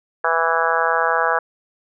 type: harmonic tone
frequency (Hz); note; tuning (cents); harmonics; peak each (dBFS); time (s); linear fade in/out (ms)
164.81; E3; 0; 3 / 4 / 5 / 6 / 7 / 8 / 9 / 10; -24 / -24 / -24 / -24 / -24 / -24 / -24 / -24; 0.24-1.39; 5
effects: none